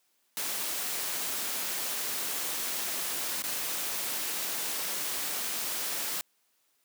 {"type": "noise with dropouts", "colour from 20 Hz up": "white", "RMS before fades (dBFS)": -33, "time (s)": [0.37, 6.21], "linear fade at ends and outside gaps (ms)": 0, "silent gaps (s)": [3.421, 3.439], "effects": ["white hiss -72 dBFS RMS until 6.84 s", "high-pass 200 Hz 12 dB/octave"]}